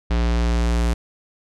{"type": "tone with low-pass filter sweep", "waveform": "square", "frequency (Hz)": 58.4, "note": "A#1", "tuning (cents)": 4, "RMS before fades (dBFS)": -19, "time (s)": [0.1, 0.94], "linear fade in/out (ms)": 10, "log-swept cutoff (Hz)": [4300, 9500], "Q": 1, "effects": []}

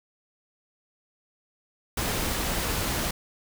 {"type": "noise", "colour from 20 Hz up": "pink", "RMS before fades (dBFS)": -28, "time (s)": [1.97, 3.11], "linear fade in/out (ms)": 5, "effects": []}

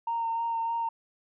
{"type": "tone with vibrato", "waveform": "sine", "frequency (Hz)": 920, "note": "A#5", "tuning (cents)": -23, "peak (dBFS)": -26, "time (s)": [0.07, 0.89], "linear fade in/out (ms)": 5, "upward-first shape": "sine", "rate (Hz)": 3.3, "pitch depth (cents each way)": 16, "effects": ["tanh soft clip ceiling -22 dBFS"]}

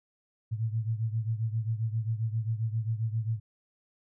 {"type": "beating tone pair", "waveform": "sine", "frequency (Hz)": [110, 117.5], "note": ["A2", "A#2"], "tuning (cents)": [0, 14], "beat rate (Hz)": 7.5, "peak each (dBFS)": [-29, -33], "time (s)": [0.51, 3.4], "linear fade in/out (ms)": 20, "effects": []}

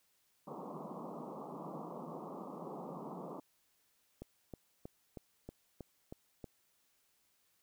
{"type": "band-pass noise", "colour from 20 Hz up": "pink", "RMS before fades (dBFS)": -46, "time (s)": [0.47, 3.4], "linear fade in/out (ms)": 5, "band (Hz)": [150, 1200], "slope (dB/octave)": 96}
{"type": "click train", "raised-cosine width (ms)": 2, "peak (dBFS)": -32, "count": 8, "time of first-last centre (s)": [4.22, 6.442], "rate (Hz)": 3.15}
{"effects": ["white hiss -75 dBFS RMS until 7.62 s"]}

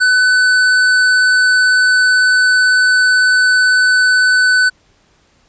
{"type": "tone with hard clipping", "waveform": "triangle", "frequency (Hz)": 1503, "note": "F#6", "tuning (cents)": 27, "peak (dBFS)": -10, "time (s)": [0, 4.7], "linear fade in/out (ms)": 20, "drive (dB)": 16, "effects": ["pink hiss -54 dBFS RMS until 5.48 s", "resampled to 16000 Hz"]}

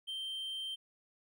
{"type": "tone", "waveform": "triangle", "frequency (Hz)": 3136, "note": "G7", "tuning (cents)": 0, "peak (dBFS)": -36, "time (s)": [0.07, 0.76], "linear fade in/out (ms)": 20, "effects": []}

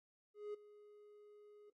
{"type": "tone with ADSR envelope", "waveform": "triangle", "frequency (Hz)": 416.9, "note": "G#4", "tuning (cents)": 7, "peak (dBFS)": -39, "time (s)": [0.34, 1.7], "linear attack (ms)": 200, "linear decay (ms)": 10, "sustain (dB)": -18, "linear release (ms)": 4, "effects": ["AAC 32 kbps"]}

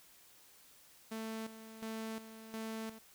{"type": "tone with tremolo", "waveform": "sawtooth", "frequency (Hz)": 222, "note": "A3", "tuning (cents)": 16, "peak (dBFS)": -36, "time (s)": [1.11, 2.99], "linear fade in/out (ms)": 10, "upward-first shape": "square", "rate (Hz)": 1.4, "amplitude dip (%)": 70, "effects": ["white hiss -62 dBFS RMS until 3.14 s"]}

